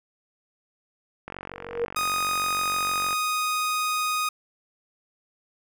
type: click train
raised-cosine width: 0.5 ms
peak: -20 dBFS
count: 87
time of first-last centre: 1.28-3.129 s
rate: 46.5 Hz
type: tone with exponential growth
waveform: sine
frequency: 471.5 Hz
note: A#4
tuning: 20 cents sharp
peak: -20 dBFS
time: 1.52-1.85 s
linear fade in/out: 2 ms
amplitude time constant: 70 ms
type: tone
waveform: sawtooth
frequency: 1244.5 Hz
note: D#6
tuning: in tune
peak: -20 dBFS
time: 1.96-4.29 s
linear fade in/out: 5 ms
effects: none